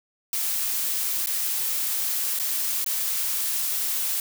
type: noise with dropouts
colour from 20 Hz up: blue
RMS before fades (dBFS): -26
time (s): 0.33-4.2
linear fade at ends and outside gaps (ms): 1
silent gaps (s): 1.261-1.271 / 2.389-2.397 / 2.844-2.862
effects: none